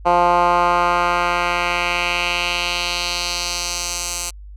10% pulse tone with band-pass filter sweep, 175.1 Hz, F3, 5 cents sharp, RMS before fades -19 dBFS, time 0.05-4.31 s, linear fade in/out 20 ms, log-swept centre 830 to 7700 Hz, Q 1.7, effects added 50 Hz sine -34 dBFS peak until 4.56 s

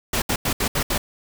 pink noise bursts at uneven times, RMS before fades -22 dBFS, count 6, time 0.13-0.22 / 0.29-0.36 / 0.45-0.53 / 0.6-0.68 / 0.75-0.83 / 0.9-0.98 s, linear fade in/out 5 ms, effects none

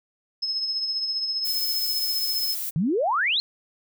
sine tone with tremolo, 5180 Hz, E8, 31 cents flat, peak -22 dBFS, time 0.42-2.55 s, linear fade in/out 10 ms, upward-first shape triangle, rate 15 Hz, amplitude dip 50%
violet noise, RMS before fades -30 dBFS, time 1.44-2.71 s, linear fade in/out 20 ms
sine exponential sweep, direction up, 144.9 to 4295 Hz, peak -20 dBFS, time 2.76-3.4 s, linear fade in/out 0 ms
effects none

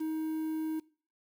triangle tone with quantisation, 315.4 Hz, D#4, 24 cents sharp, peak -29 dBFS, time 0-0.8 s, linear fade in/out 10 ms, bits 9, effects noise-tail reverb RT60 0.4 s tail -21 dB re dry

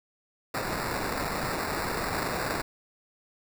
blue noise with sample-and-hold, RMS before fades -31 dBFS, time 0.54-2.62 s, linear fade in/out 5 ms, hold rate 3150 Hz, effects none

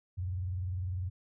sine tone with vibrato, 90.8 Hz, F#2, 32 cents flat, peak -32 dBFS, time 0.17-1.1 s, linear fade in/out 20 ms, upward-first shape sine, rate 20 Hz, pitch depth 190 cents each way, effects none

